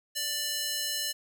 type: tone with high-pass filter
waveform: square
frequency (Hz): 591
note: D5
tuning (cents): +11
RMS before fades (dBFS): -32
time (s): 0.15-1.13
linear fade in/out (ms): 20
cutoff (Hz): 3500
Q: 0.93
effects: none